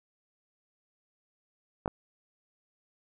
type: clicks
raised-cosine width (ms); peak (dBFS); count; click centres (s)
1; -15 / -19; 2; 1.859 / 1.878
effects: none